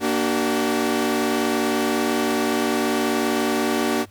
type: chord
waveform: sawtooth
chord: Bb augmented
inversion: none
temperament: equal with one note detuned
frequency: 233.1 / 293.7 / 379.1 Hz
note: Bb3 / D4 / F#4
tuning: 0 / 0 / +42 cents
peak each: -20 dBFS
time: 0-4.06 s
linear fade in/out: 50 ms
effects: added 99 Hz sine -46 dBFS peak until 4.1 s + pink hiss -56 dBFS RMS until 4.1 s